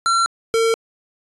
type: tone pair in turn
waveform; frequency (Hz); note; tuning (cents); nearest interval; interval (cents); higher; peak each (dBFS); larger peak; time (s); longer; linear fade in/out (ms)
square; 1360 / 453.8; F6 / A#4; -46 / -47; octave + perfect fifth; 1901; first; -15; neither; 0.06-0.26 / 0.54-0.74; neither; 0
effects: resampled to 24000 Hz